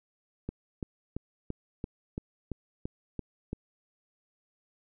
click train, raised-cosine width 3 ms, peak -21 dBFS, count 10, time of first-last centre 0.49-3.531 s, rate 2.96 Hz, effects none

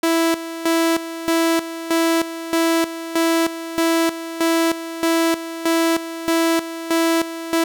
sawtooth tone with tremolo, 330 Hz, E4, 2 cents sharp, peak -11 dBFS, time 0.03-7.64 s, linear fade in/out 5 ms, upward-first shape square, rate 1.6 Hz, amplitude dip 75%, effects none

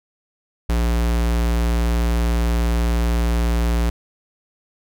square tone, 58.27 Hz, A#1, in tune, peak -17 dBFS, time 0.69-3.9 s, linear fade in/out 5 ms, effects none

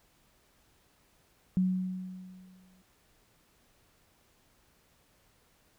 sine tone with exponential decay, 185 Hz, F#3, in tune, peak -22 dBFS, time 1.57-2.82 s, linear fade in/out 0 ms, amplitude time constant 270 ms, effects pink hiss -67 dBFS RMS until 5.78 s

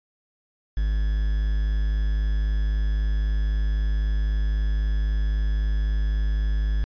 triangle tone with quantisation, 51.91 Hz, G#1, in tune, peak -18 dBFS, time 0.77-6.84 s, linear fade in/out 0 ms, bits 7, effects resampled to 11025 Hz

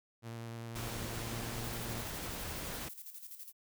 sawtooth tone with vibrato, 115.6 Hz, A#2, 14 cents flat, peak -38 dBFS, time 0.22-2.05 s, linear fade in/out 50 ms, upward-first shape square, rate 10 Hz, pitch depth 12 cents each way
pink noise, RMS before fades -42 dBFS, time 0.75-2.89 s, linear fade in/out 10 ms
violet noise with tremolo, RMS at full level -47 dBFS, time 1.56-3.53 s, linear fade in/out 50 ms, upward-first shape square, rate 12 Hz, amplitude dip 60%
effects none

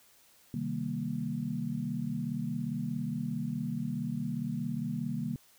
sine chord, C minor seventh, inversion none, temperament equal, 130.81 / 155.56 / 196 / 233.1 Hz, C3 / Eb3 / G3 / Bb3, 0 / 0 / 0 / 0 cents, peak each -39 / -37 / -38 / -35 dBFS, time 0.54-5.36 s, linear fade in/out 2 ms, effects white hiss -62 dBFS RMS until 5.58 s

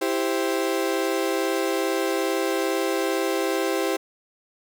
35% pulse chord, C major, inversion first, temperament equal, 329.6 / 392 / 523.3 Hz, E4 / G4 / C5, 0 / 0 / 0 cents, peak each -25 / -24 / -26 dBFS, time 0.01-3.97 s, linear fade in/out 10 ms, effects none

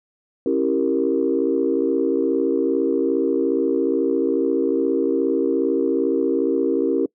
sine chord, C# diminished seventh, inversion none, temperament equal with one note detuned, 272.4 / 329.6 / 392 / 466.2 Hz, C#4 / E4 / G4 / Bb4, -30 / 0 / 0 / 0 cents, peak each -22 dBFS, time 0.46-7.06 s, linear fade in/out 2 ms, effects noise-tail reverb RT60 0.1 s tail -24 dB re dry + tanh soft clip ceiling -7 dBFS

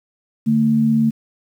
sine tone pair together, 148.1 / 224.8 Hz, D3 / A3, +15 / +37 cents, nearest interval perfect fifth, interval 722 cents, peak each -21 / -13 dBFS, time 0.46-1.11 s, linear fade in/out 20 ms, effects 8-bit

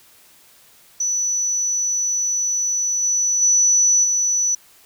sine tone with level steps, 5950 Hz, F#8, 9 cents sharp, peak -18 / -16 / -12 / -16 dBFS, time 1-4.55 s, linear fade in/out 5 ms, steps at 3.02 / 3.41 / 4.03 s, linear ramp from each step 20 ms, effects white hiss -51 dBFS RMS until 4.85 s

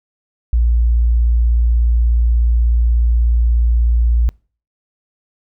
sine tone, 58.27 Hz, A#1, in tune, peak -10 dBFS, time 0.53-4.29 s, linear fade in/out 0 ms, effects noise-tail reverb RT60 0.4 s tail -26 dB re dry

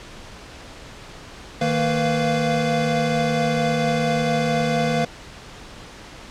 square tone cluster, 156.1 / 230.2 / 498.3 / 695 Hz, D#3 / A#3 / B4 / F5, +6 / -22 / +15 / -9 cents, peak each -25 dBFS, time 1.61-5.05 s, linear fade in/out 5 ms, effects pink hiss -40 dBFS RMS until 6.3 s + low-pass 6000 Hz 12 dB/octave

